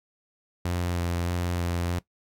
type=tone with vibrato; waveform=sawtooth; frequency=87.31 Hz; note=F2; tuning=in tune; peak=-22 dBFS; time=0.65-1.99 s; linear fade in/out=5 ms; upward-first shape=square; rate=1.6 Hz; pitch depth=13 cents each way; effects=noise-tail reverb RT60 0.1 s tail -18 dB re dry